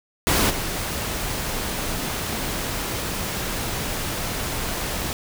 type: noise with level steps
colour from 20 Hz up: pink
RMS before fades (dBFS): -19 / -27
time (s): 0.27-5.13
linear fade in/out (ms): 0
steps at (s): 0.49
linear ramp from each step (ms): 20
effects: none